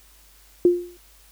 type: tone with exponential decay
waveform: sine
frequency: 352 Hz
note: F4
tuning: 14 cents sharp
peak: -9 dBFS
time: 0.65-0.97 s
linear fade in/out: 2 ms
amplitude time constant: 68 ms
effects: added 50 Hz sine -54 dBFS peak until 1.31 s + white hiss -54 dBFS RMS until 1.31 s